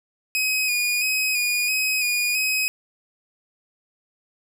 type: tone with vibrato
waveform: sawtooth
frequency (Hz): 2489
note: D#7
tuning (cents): 0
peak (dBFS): -17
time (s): 0.35-2.68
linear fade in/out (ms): 0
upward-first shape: square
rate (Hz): 1.5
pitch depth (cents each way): 30
effects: none